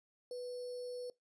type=tone with sample-and-hold; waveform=sine; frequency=493.9 Hz; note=B4; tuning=in tune; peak=-40 dBFS; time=0.31-1.1 s; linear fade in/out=2 ms; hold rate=4900 Hz; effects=noise-tail reverb RT60 0.2 s tail -23 dB re dry + resampled to 22050 Hz